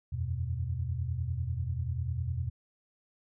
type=chord; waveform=sine; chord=E suspended second; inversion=none; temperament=equal; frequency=82.41 / 92.5 / 123.47 Hz; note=E2 / F#2 / B2; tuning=0 / 0 / 0 cents; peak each=-34 / -36 / -34 dBFS; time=0.12-2.5 s; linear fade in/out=10 ms; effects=none